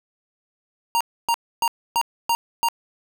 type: tone bursts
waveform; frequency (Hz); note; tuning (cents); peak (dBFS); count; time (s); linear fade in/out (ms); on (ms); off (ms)
square; 932.3; A#5; 0; -18; 6; 0.95-2.686; 0; 56; 280
effects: none